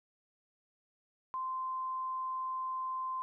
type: tone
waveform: sine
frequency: 1039 Hz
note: C6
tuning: 12 cents flat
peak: -34 dBFS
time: 1.34-3.22 s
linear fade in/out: 0 ms
effects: none